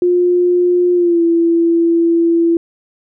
sine tone with pitch glide, 355.2 to 335.8 Hz, F4 to E4, +29 to +32 cents, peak -9 dBFS, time 0.02-2.57 s, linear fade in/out 2 ms, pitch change -97 cents, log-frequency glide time 0.94-1.22 s, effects none

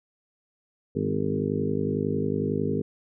harmonic tone with a mistuned harmonic, 51 Hz, G#1, 31 cents flat, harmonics 2 / 3 / 4 / 5 / 6 / 7 / 8 / 9, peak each -34 / -31 / -32 / -30 / -36 / -36 / -30 / -33 dBFS, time 0.95-2.82 s, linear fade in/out 10 ms, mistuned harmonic 3, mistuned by +41 cents, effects none

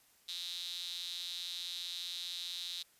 sawtooth tone with high-pass filter, 175.3 Hz, F3, 7 cents sharp, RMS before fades -42 dBFS, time 0.28-2.83 s, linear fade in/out 10 ms, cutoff 3800 Hz, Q 8.5, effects white hiss -67 dBFS RMS until 2.99 s + resampled to 32000 Hz

